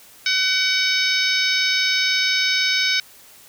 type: harmonic tone with a mistuned harmonic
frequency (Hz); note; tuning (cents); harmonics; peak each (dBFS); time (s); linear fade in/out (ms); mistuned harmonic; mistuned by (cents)
754; F#5; +32; 2 / 3 / 4 / 5 / 6 / 7 / 8; -25 / -22 / -28 / -23 / -28 / -23 / -32; 0.26-3; 2; 8; +35
effects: white hiss -47 dBFS RMS until 3.48 s